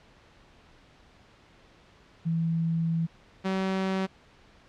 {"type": "tone pair in turn", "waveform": ["sine", "sawtooth"], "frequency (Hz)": [164.81, 190.42], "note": ["E3", "G3"], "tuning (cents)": [0, -50], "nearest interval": "minor third", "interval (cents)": 250, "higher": "second", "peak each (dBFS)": [-24, -22], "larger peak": "second", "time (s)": [[2.25, 3.07], [3.44, 4.07]], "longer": "first", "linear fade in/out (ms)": 20, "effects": ["pink hiss -57 dBFS RMS until 4.68 s", "low-pass 4000 Hz 12 dB/octave"]}